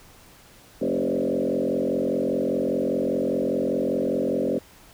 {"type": "tone with frequency modulation", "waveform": "sine", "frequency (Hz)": 392, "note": "G4", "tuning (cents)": 0, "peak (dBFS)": -21, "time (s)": [0.81, 4.59], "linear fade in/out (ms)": 10, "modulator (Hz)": 45, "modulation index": 4.2, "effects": ["pink hiss -51 dBFS RMS until 4.93 s"]}